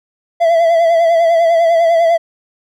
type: tone with vibrato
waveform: triangle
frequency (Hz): 669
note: E5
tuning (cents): +25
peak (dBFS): -6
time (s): 0.4-2.18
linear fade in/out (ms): 20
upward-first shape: sine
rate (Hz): 10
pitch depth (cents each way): 47
effects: none